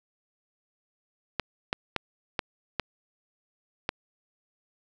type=clicks; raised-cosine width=0.3 ms; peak=-10 dBFS; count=6; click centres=1.397 / 1.729 / 1.963 / 2.392 / 2.797 / 3.891 s; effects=none